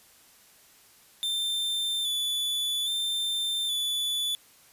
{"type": "tone with vibrato", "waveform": "45% pulse", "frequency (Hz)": 3520, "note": "A7", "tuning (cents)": 0, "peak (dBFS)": -26, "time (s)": [1.23, 4.35], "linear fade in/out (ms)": 0, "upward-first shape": "square", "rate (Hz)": 0.61, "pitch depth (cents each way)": 27, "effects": ["white hiss -57 dBFS RMS until 4.72 s", "resampled to 32000 Hz"]}